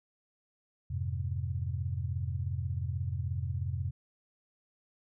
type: chord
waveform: sine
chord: F minor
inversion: none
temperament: equal with one note detuned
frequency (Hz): 87.31 / 103.83 / 129.91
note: F2 / Ab2 / C3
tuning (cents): 0 / 0 / -12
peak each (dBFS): -34 / -37 / -36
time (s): 0.9-3.91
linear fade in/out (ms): 10
effects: none